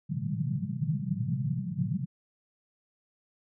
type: band-pass noise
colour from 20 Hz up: white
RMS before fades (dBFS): -31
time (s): 0.09-2.06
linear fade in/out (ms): 20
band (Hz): 110 to 200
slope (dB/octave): 96
effects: none